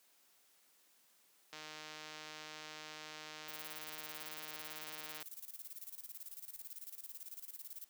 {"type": "click train", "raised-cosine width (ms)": 0.2, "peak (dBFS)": -31, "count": 570, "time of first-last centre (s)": [1.53, 5.225], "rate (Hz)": 154}
{"type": "noise with tremolo", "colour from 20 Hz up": "violet", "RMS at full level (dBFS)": -48, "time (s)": [3.48, 7.85], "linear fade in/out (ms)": 5, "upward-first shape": "square", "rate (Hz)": 18, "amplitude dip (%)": 80}
{"effects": ["white hiss -70 dBFS RMS until 7.89 s", "high-pass 200 Hz 12 dB/octave"]}